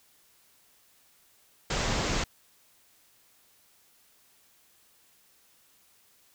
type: low-pass noise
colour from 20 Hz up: pink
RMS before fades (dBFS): -29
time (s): 1.7-2.24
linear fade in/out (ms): 5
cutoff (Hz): 7600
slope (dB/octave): 96
effects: white hiss -63 dBFS RMS until 6.34 s